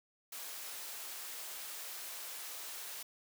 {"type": "high-pass noise", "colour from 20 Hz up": "white", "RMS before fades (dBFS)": -45, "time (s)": [0.32, 3.03], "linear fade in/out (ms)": 5, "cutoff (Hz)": 470, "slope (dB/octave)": 12, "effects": []}